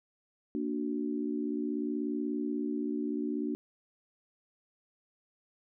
sine chord, Bb augmented, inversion none, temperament equal, 233.1 / 293.7 / 370 Hz, Bb3 / D4 / F#4, 0 / 0 / 0 cents, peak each -35 / -33 / -38 dBFS, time 0.55-3.55 s, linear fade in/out 0 ms, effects none

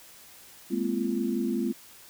sine tone cluster, 207.5 / 232.5 / 258.1 / 342.1 Hz, G#3 / A#3 / C4 / F4, -1 / -4 / -23 / -36 cents, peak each -31 dBFS, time 0.7-1.73 s, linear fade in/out 20 ms, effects white hiss -51 dBFS RMS until 2.09 s

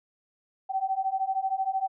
sine beating tone pair, 761 / 774 Hz, F#5 / G5, +48 / -22 cents, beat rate 13 Hz, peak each -29 / -28 dBFS, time 0.69-1.88 s, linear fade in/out 20 ms, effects none

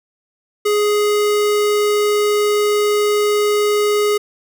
square tone, 416.6 Hz, G#4, 5 cents sharp, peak -14 dBFS, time 0.65-4.18 s, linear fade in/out 10 ms, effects none

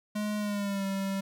square tone with pitch glide, 210 to 194.81 Hz, G#3 to G3, +19 to -11 cents, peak -30 dBFS, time 0.15-1.21 s, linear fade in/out 10 ms, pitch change -130 cents, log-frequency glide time 0.38-0.85 s, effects none

